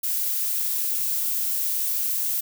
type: noise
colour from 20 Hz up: violet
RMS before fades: -25 dBFS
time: 0.03-2.41 s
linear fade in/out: 10 ms
effects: none